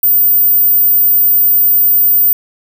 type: tone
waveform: sine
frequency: 14690 Hz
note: A#9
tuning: 27 cents flat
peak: -6 dBFS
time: 0.03-2.33 s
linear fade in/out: 2 ms
effects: none